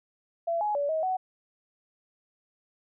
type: tone with pitch steps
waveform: sine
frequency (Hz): 674 / 839 / 573 / 635 / 747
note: E5 / G#5 / D5 / D#5 / F#5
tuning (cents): +38 / +17 / -43 / +35 / +16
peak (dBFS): -25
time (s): 0.47-1.17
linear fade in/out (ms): 10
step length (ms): 140
effects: none